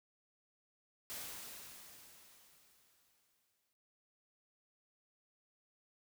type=noise with exponential decay; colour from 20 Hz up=white; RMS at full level=-44 dBFS; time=1.1-3.73 s; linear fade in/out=0 ms; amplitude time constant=570 ms; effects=noise-tail reverb RT60 0.4 s tail -21 dB re dry